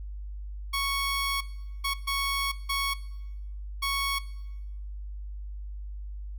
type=tone bursts at uneven times; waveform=15% pulse; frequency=1108.7 Hz; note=C#6; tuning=in tune; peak=-20 dBFS; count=5; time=0.73-1.41 / 1.84-1.94 / 2.07-2.52 / 2.69-2.94 / 3.82-4.19 s; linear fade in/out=10 ms; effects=noise-tail reverb RT60 1.0 s tail -19 dB re dry + added 50 Hz sine -35 dBFS peak until 6.38 s